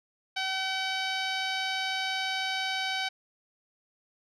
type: tone with low-pass filter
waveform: 10% pulse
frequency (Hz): 762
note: G5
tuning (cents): -49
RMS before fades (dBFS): -31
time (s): 0.36-3.09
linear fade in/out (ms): 10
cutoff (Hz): 5100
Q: 1
effects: none